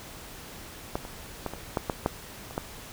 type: clicks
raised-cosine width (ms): 1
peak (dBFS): -14 / -24 / -16 / -22 / -11 / -12 / -9 / -26 / -14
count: 9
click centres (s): 0.955 / 1.051 / 1.463 / 1.536 / 1.772 / 1.898 / 2.061 / 2.509 / 2.579
effects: pink hiss -44 dBFS RMS until 2.92 s